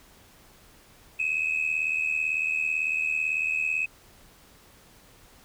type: tone pair together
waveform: sine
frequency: 2521 / 2599 Hz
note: D#7 / E7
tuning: +22 / -25 cents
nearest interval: minor second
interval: 53 cents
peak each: -26 dBFS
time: 1.19-3.86 s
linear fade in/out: 10 ms
effects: tanh soft clip ceiling -19 dBFS + pink hiss -55 dBFS RMS until 5.44 s